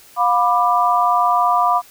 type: chord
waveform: sine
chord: B diminished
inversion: second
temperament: just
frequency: 711.2 / 987.8 / 1185.3 Hz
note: F5 / B5 / D6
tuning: +31 / 0 / +16 cents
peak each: -17 dBFS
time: 0.16-1.82 s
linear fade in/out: 50 ms
effects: white hiss -46 dBFS RMS until 1.9 s